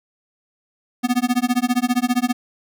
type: tone with tremolo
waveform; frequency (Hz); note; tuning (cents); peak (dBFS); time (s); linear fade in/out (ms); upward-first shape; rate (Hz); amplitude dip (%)
square; 246.6; B3; -2; -14; 1.03-2.33; 20; sine; 15; 100
effects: none